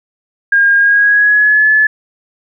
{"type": "tone with pitch glide", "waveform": "sine", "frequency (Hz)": [1618, 1724.1], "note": ["G#6", "A6"], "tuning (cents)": [-46, -36], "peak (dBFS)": -6, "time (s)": [0.52, 1.87], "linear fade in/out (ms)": 5, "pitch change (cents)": 110, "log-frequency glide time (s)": [0.77, 1.69], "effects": []}